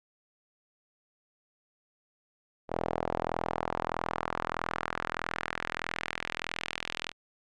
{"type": "tone with band-pass filter sweep", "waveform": "sawtooth", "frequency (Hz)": 41.59, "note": "E1", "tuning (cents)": 16, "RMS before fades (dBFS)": -35, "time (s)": [2.68, 7.13], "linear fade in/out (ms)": 50, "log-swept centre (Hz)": [620, 3000], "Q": 1.6, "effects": ["resampled to 22050 Hz"]}